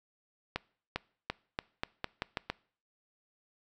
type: accelerating click train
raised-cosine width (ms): 0.3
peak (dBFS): -16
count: 9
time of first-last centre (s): 0.56-2.5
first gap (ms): 400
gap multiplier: 0.85
effects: noise-tail reverb RT60 0.5 s tail -23 dB re dry